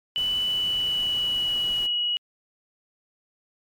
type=tone with pitch glide; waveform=sine; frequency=2978 to 2913 Hz; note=F#7 to F#7; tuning=+11 to -28 cents; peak=-22 dBFS; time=0.16-2.17 s; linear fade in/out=0 ms; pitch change=-39 cents; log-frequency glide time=0.42-1.95 s
type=noise; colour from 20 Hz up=pink; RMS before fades=-42 dBFS; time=0.17-1.87 s; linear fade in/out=10 ms
effects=MP3 96 kbps